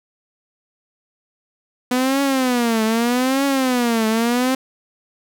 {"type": "tone with vibrato", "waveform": "sawtooth", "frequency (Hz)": 246.9, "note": "B3", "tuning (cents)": 0, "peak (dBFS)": -12, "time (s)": [1.91, 4.55], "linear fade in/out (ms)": 5, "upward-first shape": "triangle", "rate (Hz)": 0.81, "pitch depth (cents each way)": 220, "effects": []}